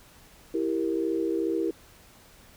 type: chord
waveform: sine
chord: E diminished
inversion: none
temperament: equal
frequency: 329.6 / 392 / 466.2 Hz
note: E4 / G4 / Bb4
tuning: 0 / 0 / 0 cents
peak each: -27 / -30 / -31 dBFS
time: 0.54-1.71 s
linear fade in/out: 5 ms
effects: pink hiss -54 dBFS RMS until 2.56 s